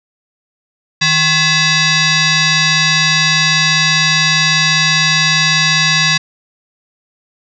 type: tone with frequency modulation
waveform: sine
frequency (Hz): 1081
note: C#6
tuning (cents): -44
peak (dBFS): -9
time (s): 1.01-6.18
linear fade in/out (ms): 10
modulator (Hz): 925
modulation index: 4.9
effects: none